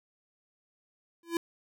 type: tone with exponential growth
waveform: square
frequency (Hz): 336.9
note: E4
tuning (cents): +38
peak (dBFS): -24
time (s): 1.23-1.37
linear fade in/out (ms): 2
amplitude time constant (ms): 30
effects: none